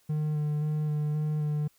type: tone with vibrato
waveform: triangle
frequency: 151.1 Hz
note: D3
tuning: 50 cents sharp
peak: -24 dBFS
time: 0.09-1.68 s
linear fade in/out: 10 ms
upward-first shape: square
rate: 1.9 Hz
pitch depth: 14 cents each way
effects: white hiss -66 dBFS RMS until 1.78 s